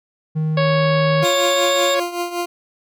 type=tone; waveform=triangle; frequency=156.3 Hz; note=D#3; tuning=8 cents sharp; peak=-15 dBFS; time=0.35-1.25 s; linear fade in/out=20 ms
type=harmonic tone; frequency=554.4 Hz; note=C#5; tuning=in tune; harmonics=1 / 2 / 3 / 4 / 5 / 6 / 7 / 8 / 9; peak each=-17 / -23 / -27 / -29 / -31 / -33 / -34 / -35 / -36 dBFS; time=0.57-2 s; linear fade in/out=5 ms
type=tone with tremolo; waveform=20% pulse; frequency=349.2 Hz; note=F4; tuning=in tune; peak=-14 dBFS; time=1.22-2.46 s; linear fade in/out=10 ms; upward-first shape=triangle; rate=5.3 Hz; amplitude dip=75%
type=tone with vibrato; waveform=30% pulse; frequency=3629 Hz; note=A#7; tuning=47 cents flat; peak=-19 dBFS; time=1.24-1.95 s; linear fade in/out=10 ms; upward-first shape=sine; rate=6.3 Hz; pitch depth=20 cents each way
effects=none